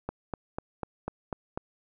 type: click train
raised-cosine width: 1 ms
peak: -18 dBFS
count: 7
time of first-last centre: 0.09-1.575 s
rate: 4.04 Hz
effects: none